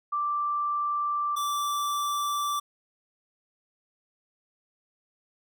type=tone pair in turn; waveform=sine / square; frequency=1174.7 / 1166.6 Hz; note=D6 / D6; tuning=0 / -12 cents; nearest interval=unison; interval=12 cents; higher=first; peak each=-25 / -27 dBFS; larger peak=first; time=0.12-1.36 / 1.36-2.6 s; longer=neither; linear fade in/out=10 ms; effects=none